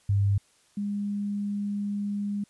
sine tone pair in turn, 100 / 203.6 Hz, G2 / G#3, +35 / -34 cents, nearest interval octave, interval 1231 cents, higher second, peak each -20 / -27 dBFS, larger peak first, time 0.09-0.38 / 0.77-2.44 s, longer second, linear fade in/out 5 ms, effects white hiss -63 dBFS RMS until 2.49 s + resampled to 24000 Hz

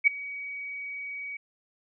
sine tone with ADSR envelope, 2262 Hz, C#7, 34 cents sharp, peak -13 dBFS, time 0.04-1.37 s, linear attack 33 ms, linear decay 8 ms, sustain -21 dB, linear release 5 ms, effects none

